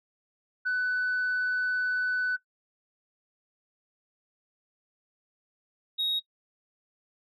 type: tone pair in turn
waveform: sine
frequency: 1497 / 3772 Hz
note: F#6 / A#7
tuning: +20 / +20 cents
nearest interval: octave + major third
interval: 1600 cents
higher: second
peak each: -23 / -24 dBFS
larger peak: first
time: 0.65-2.37 / 5.98-6.2 s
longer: first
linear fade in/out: 20 ms
effects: noise-tail reverb RT60 0.1 s tail -19 dB re dry + tanh soft clip ceiling -23 dBFS